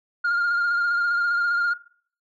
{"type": "tone with vibrato", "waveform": "sine", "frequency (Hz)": 1410, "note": "F6", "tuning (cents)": 16, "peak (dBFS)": -17, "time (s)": [0.24, 1.74], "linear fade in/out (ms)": 10, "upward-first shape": "sine", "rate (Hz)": 15, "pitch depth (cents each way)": 27, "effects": ["noise-tail reverb RT60 0.5 s tail -20 dB re dry", "tanh soft clip ceiling -18 dBFS"]}